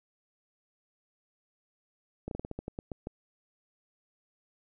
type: slowing click train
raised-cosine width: 2 ms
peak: -23 dBFS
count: 11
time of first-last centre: 2.28-3.071 s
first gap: 32 ms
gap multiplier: 1.19
effects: none